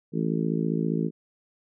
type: harmonic tone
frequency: 55 Hz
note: A1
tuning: in tune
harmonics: 3 / 4 / 5 / 6 / 7 / 8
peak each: -27 / -29 / -31 / -33 / -34 / -35 dBFS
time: 0.12-1.11 s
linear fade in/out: 50 ms
effects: none

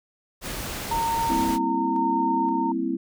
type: noise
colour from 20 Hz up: pink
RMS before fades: -32 dBFS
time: 0.41-1.59 s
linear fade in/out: 50 ms
type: tone with tremolo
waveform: sine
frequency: 917 Hz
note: A#5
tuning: 29 cents flat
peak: -22 dBFS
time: 0.91-2.72 s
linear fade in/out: 5 ms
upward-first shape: square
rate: 0.95 Hz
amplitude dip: 25%
type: chord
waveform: sine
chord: C dominant seventh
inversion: second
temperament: equal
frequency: 196 / 233.1 / 261.6 / 329.6 Hz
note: G3 / Bb3 / C4 / E4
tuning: 0 / 0 / 0 / 0 cents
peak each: -33 / -31 / -27 / -27 dBFS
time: 1.29-2.97 s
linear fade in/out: 10 ms
effects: none

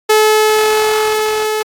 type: tone with level ramp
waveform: sawtooth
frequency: 430.8 Hz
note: A4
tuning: 37 cents flat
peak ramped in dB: -3 to -11 dBFS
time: 0.09-1.63 s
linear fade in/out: 10 ms
effects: AAC 64 kbps

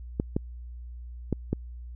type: clicks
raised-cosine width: 3 ms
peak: -12 dBFS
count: 4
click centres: 0.199 / 0.365 / 1.327 / 1.53 s
effects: added 60 Hz sine -38 dBFS peak until 1.95 s

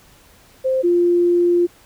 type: tone pair in turn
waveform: sine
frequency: 523 / 349.1 Hz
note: C5 / F4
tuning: -1 / -1 cents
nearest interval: perfect fifth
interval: 700 cents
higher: first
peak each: -15 / -12 dBFS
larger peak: second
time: 0.64-0.83 / 0.83-1.67 s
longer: second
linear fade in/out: 20 ms
effects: pink hiss -50 dBFS RMS until 1.85 s

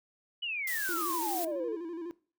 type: exponential sweep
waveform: sine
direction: down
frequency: 3000 to 415.3 Hz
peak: -32 dBFS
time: 0.42-1.76 s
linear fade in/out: 10 ms
type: noise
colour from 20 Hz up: blue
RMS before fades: -37 dBFS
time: 0.67-1.45 s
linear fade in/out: 5 ms
type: tone with vibrato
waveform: triangle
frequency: 336.6 Hz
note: E4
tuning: 36 cents sharp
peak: -34 dBFS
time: 0.89-2.11 s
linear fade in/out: 0 ms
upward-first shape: square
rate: 12 Hz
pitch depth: 65 cents each way
effects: noise-tail reverb RT60 0.4 s tail -20 dB re dry

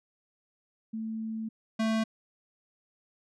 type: tone pair in turn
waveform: sine / square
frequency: 221.6 / 221.6 Hz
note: A3 / A3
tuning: +13 / +13 cents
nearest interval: unison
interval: 0 cents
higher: neither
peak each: -32 / -26 dBFS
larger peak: second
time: 0.93-1.49 / 1.79-2.04 s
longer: first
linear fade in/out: 10 ms
effects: low-pass 6000 Hz 12 dB/octave

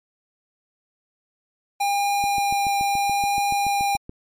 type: tone with vibrato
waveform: square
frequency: 804 Hz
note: G5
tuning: 44 cents sharp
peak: -20 dBFS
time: 1.8-3.97 s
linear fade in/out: 10 ms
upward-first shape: triangle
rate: 0.77 Hz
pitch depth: 8 cents each way
type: click train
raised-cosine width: 3 ms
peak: -22 dBFS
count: 14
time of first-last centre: 2.24-4.094 s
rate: 7.01 Hz
effects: MP3 64 kbps

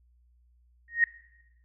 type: tone with exponential growth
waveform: sine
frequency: 1864.7 Hz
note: A#6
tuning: in tune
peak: -15 dBFS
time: 0.88-1.04 s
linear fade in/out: 2 ms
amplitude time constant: 33 ms
effects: noise-tail reverb RT60 1.0 s tail -19 dB re dry + added 60 Hz sine -60 dBFS peak until 1.64 s

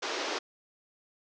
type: band-pass noise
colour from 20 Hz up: pink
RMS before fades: -34 dBFS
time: 0.02-0.39 s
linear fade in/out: 10 ms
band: 300 to 6300 Hz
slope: 48 dB/octave
effects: none

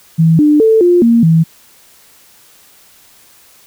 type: tone with pitch steps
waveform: sine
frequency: 162.7 / 298.5 / 443.2 / 352.4 / 232.6 / 162.8 Hz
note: E3 / D4 / A4 / F4 / A#3 / E3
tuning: -22 / +28 / +13 / +16 / -4 / -21 cents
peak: -5 dBFS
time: 0.18-1.44 s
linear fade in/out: 20 ms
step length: 210 ms
effects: white hiss -45 dBFS RMS until 3.66 s

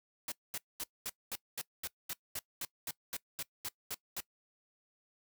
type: noise bursts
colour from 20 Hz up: white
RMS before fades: -39 dBFS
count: 16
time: 0.28-4.204 s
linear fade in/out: 2 ms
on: 39 ms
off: 220 ms
effects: noise-tail reverb RT60 0.1 s tail -21 dB re dry

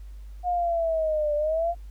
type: linear two-way sweep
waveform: sine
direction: down then up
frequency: 721 to 587.3 to 699 Hz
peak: -22 dBFS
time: 0.43-1.75 s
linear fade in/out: 50 ms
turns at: 1.35 s
effects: added 50 Hz sine -38 dBFS peak until 1.9 s + pink hiss -63 dBFS RMS until 1.9 s

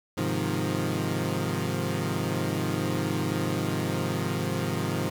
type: chord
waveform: 20% pulse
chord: F minor seventh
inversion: first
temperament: equal with one note detuned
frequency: 103.83 / 131.42 / 155.56 / 174.61 Hz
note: Ab2 / C3 / Eb3 / F3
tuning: 0 / +8 / 0 / 0 cents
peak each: -27 dBFS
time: 0.17-5.1 s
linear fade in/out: 10 ms
effects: 8-bit

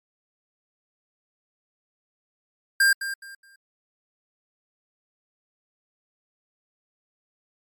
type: tone with echo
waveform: square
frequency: 1597 Hz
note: G6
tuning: 32 cents sharp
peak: -16 dBFS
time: 2.8-2.93 s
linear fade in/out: 5 ms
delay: 210 ms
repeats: 3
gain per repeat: -12 dB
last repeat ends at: 3.56 s
effects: MP3 96 kbps

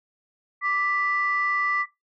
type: tone pair together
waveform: sine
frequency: 1174 / 1977.7 Hz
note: D6 / B6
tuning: -1 / +2 cents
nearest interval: major sixth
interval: 903 cents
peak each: -24 dBFS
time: 0.61-1.86 s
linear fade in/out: 50 ms
effects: noise-tail reverb RT60 0.2 s tail -17 dB re dry + tanh soft clip ceiling -14 dBFS

